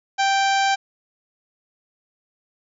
harmonic tone, 784 Hz, G5, in tune, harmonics 1 / 2 / 3 / 4 / 5 / 6 / 7 / 8 / 9, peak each -18 / -24 / -28 / -30 / -32 / -34 / -35 / -36 / -37 dBFS, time 0.18-0.76 s, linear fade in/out 20 ms, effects none

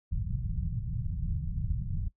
pink low-pass noise, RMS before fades -32 dBFS, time 0.11-2.09 s, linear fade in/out 20 ms, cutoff 170 Hz, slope 48 dB/octave, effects noise-tail reverb RT60 0.1 s tail -20 dB re dry

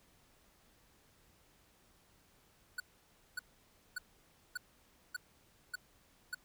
square tone bursts, 1477 Hz, F#6, 3 cents flat, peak -37 dBFS, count 7, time 2.78-6.347 s, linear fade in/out 5 ms, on 21 ms, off 570 ms, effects pink hiss -68 dBFS RMS until 6.44 s

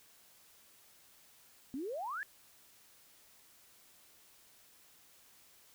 sine exponential sweep, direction up, 246.9 to 1777 Hz, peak -37 dBFS, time 1.74-2.23 s, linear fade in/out 0 ms, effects white hiss -63 dBFS RMS until 5.74 s

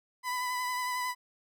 30% pulse tone with vibrato, 998 Hz, B5, 18 cents sharp, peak -28 dBFS, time 0.23-1.15 s, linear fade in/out 50 ms, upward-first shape sine, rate 11 Hz, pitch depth 21 cents each way, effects none

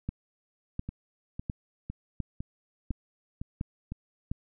two click trains, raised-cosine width 5 ms, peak -23 / -19 dBFS, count 7 / 7, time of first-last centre 0.89-3.92 / 0.09-4.315 s, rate 1.98 / 1.42 Hz, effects none

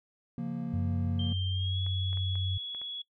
triangle chord, Bb minor, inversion first, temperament equal, 138.59 / 174.61 / 233.1 Hz, Db3 / F3 / Bb3, 0 / 0 / 0 cents, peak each -37 / -35 / -33 dBFS, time 0.38-1.33 s, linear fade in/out 2 ms
sine tone, 93.3 Hz, F#2, 15 cents sharp, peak -29 dBFS, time 0.73-2.58 s, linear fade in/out 10 ms
sine tone with pitch glide, 3160 to 3367 Hz, G7 to G#7, +13 to +23 cents, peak -35 dBFS, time 1.19-3.02 s, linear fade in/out 5 ms, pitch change +110 cents, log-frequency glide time 1.51-1.79 s
clicks, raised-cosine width 0.5 ms, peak -35 dBFS, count 6, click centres 1.865 / 2.13 / 2.173 / 2.355 / 2.748 / 2.816 s
effects noise-tail reverb RT60 0.1 s tail -21 dB re dry

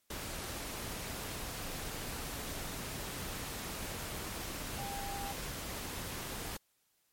sine tone in noise, 797 Hz, G5, 28 cents sharp, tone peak -41 dBFS, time 4.78-5.32 s, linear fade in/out 5 ms, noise pink, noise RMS -41 dBFS, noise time 0.1-6.57 s, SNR -3 dB, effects white hiss -75 dBFS RMS until 7.12 s + MP3 64 kbps

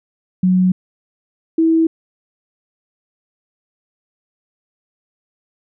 sine tone pair in turn, 184.1 / 325.2 Hz, F#3 / E4, -8 / -23 cents, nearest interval minor seventh, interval 985 cents, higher second, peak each -10 dBFS, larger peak neither, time 0.43-0.72 / 1.58-1.87 s, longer neither, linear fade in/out 5 ms, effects none

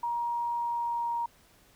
sine tone with pitch glide, 946 to 940 Hz, A#5 to A#5, +25 to +14 cents, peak -28 dBFS, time 0.03-1.26 s, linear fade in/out 5 ms, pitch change -11 cents, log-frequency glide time 0.53-1.14 s, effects pink hiss -61 dBFS RMS until 1.75 s

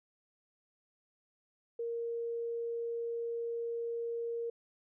sine tone, 466.2 Hz, A#4, in tune, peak -34 dBFS, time 1.79-4.5 s, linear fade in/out 5 ms, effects none

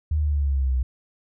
sine linear sweep, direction down, 77.78 to 62.1 Hz, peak -19 dBFS, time 0.11-0.83 s, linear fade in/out 5 ms, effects none

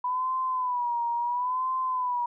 sine tone with vibrato, 987.8 Hz, B5, in tune, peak -25 dBFS, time 0.04-2.26 s, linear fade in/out 5 ms, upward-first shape sine, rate 0.73 Hz, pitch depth 83 cents each way, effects none

